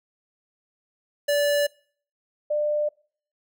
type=tone pair in turn; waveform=square / sine; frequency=580 / 596.7 Hz; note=D5 / D5; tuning=-22 / +27 cents; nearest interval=unison; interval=49 cents; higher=second; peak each=-20 / -21 dBFS; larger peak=first; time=1.28-1.67 / 2.5-2.89 s; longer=neither; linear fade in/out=10 ms; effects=noise-tail reverb RT60 0.5 s tail -24 dB re dry